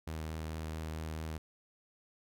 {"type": "tone with vibrato", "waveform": "sawtooth", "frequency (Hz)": 79.1, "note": "D#2", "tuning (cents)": 29, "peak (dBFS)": -34, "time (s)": [0.07, 1.38], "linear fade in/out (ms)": 5, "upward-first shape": "triangle", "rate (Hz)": 4.5, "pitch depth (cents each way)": 14, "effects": []}